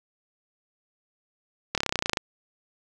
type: slowing click train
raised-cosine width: 0.2 ms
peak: -7 dBFS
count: 14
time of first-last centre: 1.75-2.172 s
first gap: 27 ms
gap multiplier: 1.03
effects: none